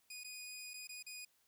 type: tone with dropouts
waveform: 15% pulse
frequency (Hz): 2476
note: D#7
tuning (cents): -9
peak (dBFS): -40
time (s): 0.1-1.25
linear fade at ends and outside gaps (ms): 5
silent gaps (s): 0.236-0.244 / 0.736-0.739 / 0.873-0.891 / 1.027-1.064
effects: white hiss -75 dBFS RMS until 1.47 s